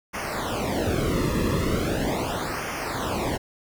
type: noise with flanger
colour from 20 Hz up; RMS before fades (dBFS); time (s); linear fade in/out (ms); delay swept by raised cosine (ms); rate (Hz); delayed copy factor
brown; -26; 0.13-3.38; 20; 0.25 to 1.35; 0.39; -1
effects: none